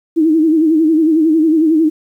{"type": "tone with vibrato", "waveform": "sine", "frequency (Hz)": 317.2, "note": "D#4", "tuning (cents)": 33, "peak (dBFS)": -8, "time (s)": [0.16, 1.9], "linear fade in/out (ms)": 20, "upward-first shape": "sine", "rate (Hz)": 11, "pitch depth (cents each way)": 80, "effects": ["8-bit"]}